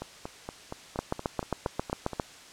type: two click trains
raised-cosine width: 1 ms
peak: -13 / -21 dBFS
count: 10 / 10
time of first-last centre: 0.99-2.198 / 0.02-2.133 s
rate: 7.45 / 4.26 Hz
effects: white hiss -49 dBFS RMS until 2.52 s + low-pass 7000 Hz 12 dB/octave